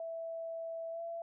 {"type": "tone with pitch glide", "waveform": "sine", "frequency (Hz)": [659.3, 672], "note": ["E5", "E5"], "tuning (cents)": [0, 33], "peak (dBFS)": -38, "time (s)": [0, 1.22], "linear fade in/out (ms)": 2, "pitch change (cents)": 33, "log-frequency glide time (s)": [0.91, 1.01], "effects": []}